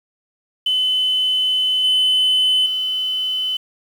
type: tone with level steps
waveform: sine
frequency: 3028 Hz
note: F#7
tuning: 39 cents sharp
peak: -14 / -11 / -18 dBFS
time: 0.66-3.57 s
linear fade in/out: 5 ms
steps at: 1.84 / 2.66 s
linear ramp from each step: 2 ms
effects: tanh soft clip ceiling -11 dBFS + 7-bit